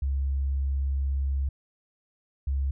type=tone pair in turn; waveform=sine; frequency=68.4 / 68.4 Hz; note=C#2 / C#2; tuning=-23 / -23 cents; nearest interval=unison; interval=0 cents; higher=neither; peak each=-23 dBFS; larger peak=neither; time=0.02-1.49 / 2.47-2.71 s; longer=first; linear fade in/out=5 ms; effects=tanh soft clip ceiling -19 dBFS